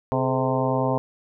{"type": "harmonic tone with a mistuned harmonic", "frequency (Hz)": 130, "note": "C3", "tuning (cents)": -11, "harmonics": [1, 2, 3, 4, 5, 6, 7, 8], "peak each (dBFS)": [-26, -27, -29, -27, -28, -32, -29, -32], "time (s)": [0.12, 0.98], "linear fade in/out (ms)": 0, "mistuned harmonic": 3, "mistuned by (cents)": 130, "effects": []}